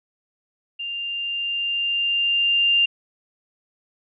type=tone with level ramp; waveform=sine; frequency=2794 Hz; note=F7; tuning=in tune; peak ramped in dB=-27 to -14 dBFS; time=0.79-2.86 s; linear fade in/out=10 ms; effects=none